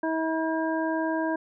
harmonic tone, 321.4 Hz, E4, 44 cents flat, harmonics 1 / 2 / 3 / 5, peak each -27 / -30 / -32 / -34 dBFS, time 0.03-1.36 s, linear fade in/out 5 ms, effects none

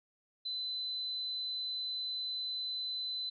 sine tone, 4025 Hz, B7, 32 cents sharp, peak -35 dBFS, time 0.45-3.3 s, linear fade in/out 10 ms, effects none

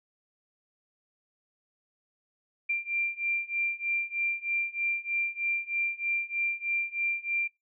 sine beating tone pair, 2371 / 2374.2 Hz, D7 / D7, +16 / +18 cents, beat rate 3.2 Hz, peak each -31 / -30 dBFS, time 2.69-7.48 s, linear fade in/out 10 ms, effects noise-tail reverb RT60 0.2 s tail -26 dB re dry

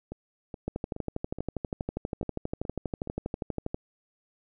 two click trains, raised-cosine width 2 ms, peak -24 / -17 dBFS, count 8 / 39, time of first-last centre 0.12-3.074 / 0.68-3.745 s, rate 2.37 / 12.4 Hz, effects none

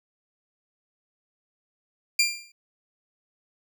20% pulse tone with exponential decay, 2384 Hz, D7, 25 cents sharp, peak -11 dBFS, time 2.19-2.52 s, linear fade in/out 5 ms, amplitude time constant 70 ms, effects none

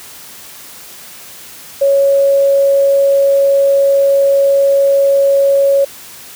sine tone, 554.4 Hz, C#5, in tune, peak -7 dBFS, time 1.81-5.85 s, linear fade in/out 10 ms, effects white hiss -34 dBFS RMS until 6.35 s + high-pass 60 Hz 12 dB/octave

